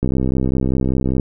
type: click train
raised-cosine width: 3 ms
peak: -6 dBFS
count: 77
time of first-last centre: 0.03-1.197 s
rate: 65.1 Hz
effects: none